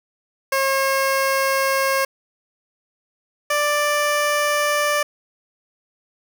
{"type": "tone pair in turn", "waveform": "15% pulse", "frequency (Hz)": [540, 588.9], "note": ["C#5", "D5"], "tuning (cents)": [-45, 5], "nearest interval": "major second", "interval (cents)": 150, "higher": "second", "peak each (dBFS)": -11, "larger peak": "neither", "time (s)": [[0.52, 2.05], [3.5, 5.03]], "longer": "neither", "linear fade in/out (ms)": 5, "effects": []}